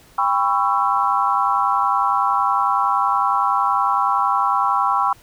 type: chord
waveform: sine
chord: C# half-diminished seventh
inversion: second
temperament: just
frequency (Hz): 798.3 / 997.9 / 1108.7 / 1330.5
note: G5 / B5 / C#6 / E6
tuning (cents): +31 / +18 / 0 / +16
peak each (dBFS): -21 / -21 / -20 / -22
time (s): 0.18-5.13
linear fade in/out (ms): 5
effects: pink hiss -50 dBFS RMS until 5.22 s